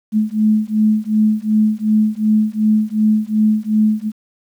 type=beating tone pair; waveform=sine; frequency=213.7 / 216.4 Hz; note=G#3 / A3; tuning=+50 / -29 cents; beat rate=2.7 Hz; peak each=-15 dBFS; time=0.12-4.12 s; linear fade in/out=50 ms; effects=8-bit